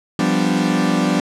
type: chord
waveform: 40% pulse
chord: G dominant seventh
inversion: third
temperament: equal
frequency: 174.61 / 196 / 246.9 / 293.7 Hz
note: F3 / G3 / B3 / D4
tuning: 0 / 0 / 0 / 0 cents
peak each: -20 dBFS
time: 0.19-1.2 s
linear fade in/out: 2 ms
effects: low-pass 8000 Hz 12 dB/octave